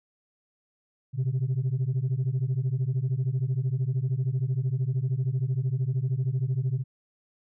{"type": "beating tone pair", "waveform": "sine", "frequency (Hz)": [123.47, 136.47], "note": ["B2", "C#3"], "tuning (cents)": [0, -27], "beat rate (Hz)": 13, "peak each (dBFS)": -25, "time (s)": [1.13, 6.84], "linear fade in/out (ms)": 50, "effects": ["tanh soft clip ceiling -21 dBFS"]}